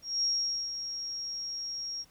sine tone with ADSR envelope, 5588 Hz, F8, in tune, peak -25 dBFS, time 0.02-2.05 s, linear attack 210 ms, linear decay 470 ms, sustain -9 dB, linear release 42 ms, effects pink hiss -63 dBFS RMS until 2.1 s

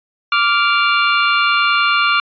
25% pulse tone pair together, 1167.5 / 1396.9 Hz, D6 / F6, -11 / 0 cents, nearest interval minor third, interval 311 cents, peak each -11 dBFS, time 0.32-2.2 s, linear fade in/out 2 ms, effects resampled to 11025 Hz

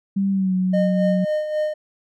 sine tone with pitch glide, 196 to 185 Hz, G3 to F#3, 0 to 0 cents, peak -17 dBFS, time 0.16-1.25 s, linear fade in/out 10 ms, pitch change -100 cents, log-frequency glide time 0.31-0.54 s
triangle tone with tremolo, 611 Hz, D#5, 32 cents flat, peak -16 dBFS, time 0.73-1.74 s, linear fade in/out 10 ms, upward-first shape sine, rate 3.7 Hz, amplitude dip 55%
effects none

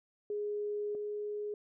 sine tone pair in turn, 415.3 / 416.9 Hz, G#4 / G#4, 0 / +7 cents, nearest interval unison, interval 7 cents, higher second, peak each -33 / -35 dBFS, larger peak first, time 0.3-0.95 / 0.95-1.54 s, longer first, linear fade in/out 2 ms, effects none

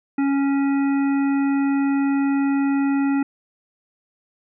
harmonic tone, 277.2 Hz, C#4, in tune, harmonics 1 / 3 / 5 / 7 / 9, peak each -17 / -31 / -34 / -37 / -39 dBFS, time 0.18-3.23 s, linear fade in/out 5 ms, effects none

